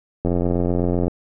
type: click train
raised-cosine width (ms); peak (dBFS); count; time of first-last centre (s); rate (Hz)
2; -8; 74; 0.25-1.08; 87.9
effects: none